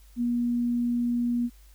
sine tone, 240 Hz, B3, 49 cents flat, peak -23 dBFS, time 0.16-1.5 s, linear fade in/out 50 ms, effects added 50 Hz sine -50 dBFS peak until 1.74 s + white hiss -61 dBFS RMS until 1.74 s

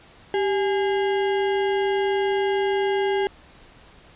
sine tone with sample-and-hold, 392 Hz, G4, in tune, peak -19 dBFS, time 0.34-3.27 s, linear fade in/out 0 ms, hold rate 1225 Hz, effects pink hiss -50 dBFS RMS until 4.15 s + resampled to 8000 Hz

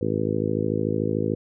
harmonic tone, 53.5 Hz, A1, 48 cents flat, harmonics 2 / 3 / 4 / 5 / 6 / 7 / 8 / 9, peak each -30 / -30 / -30 / -30 / -30 / -30 / -30 / -30 dBFS, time 0.01-1.35 s, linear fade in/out 5 ms, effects none

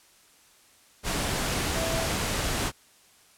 sine tone in noise, 657 Hz, E5, 6 cents flat, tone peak -31 dBFS, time 1.74-2.09 s, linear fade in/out 50 ms, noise pink, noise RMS -28 dBFS, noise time 1.03-2.72 s, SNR -6 dB, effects white hiss -58 dBFS RMS until 3.37 s + low-pass 11000 Hz 12 dB/octave

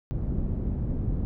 pink low-pass noise, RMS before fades -28 dBFS, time 0.11-1.25 s, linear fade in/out 0 ms, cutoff 220 Hz, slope 12 dB/octave, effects none

